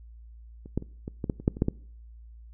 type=clicks; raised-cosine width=3 ms; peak=-30 / -13 / -27 / -22 / -17 / -13 / -26 / -8 / -25 / -9 / -12 dBFS; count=11; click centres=0.659 / 0.776 / 0.824 / 1.079 / 1.242 / 1.298 / 1.4 / 1.479 / 1.569 / 1.621 / 1.684 s; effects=noise-tail reverb RT60 0.6 s tail -24 dB re dry + added 57 Hz sine -45 dBFS peak until 2.53 s